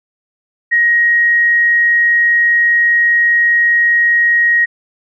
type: tone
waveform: sine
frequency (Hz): 1885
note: A#6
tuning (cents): +19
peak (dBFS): -8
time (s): 0.71-4.66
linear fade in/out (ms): 20
effects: none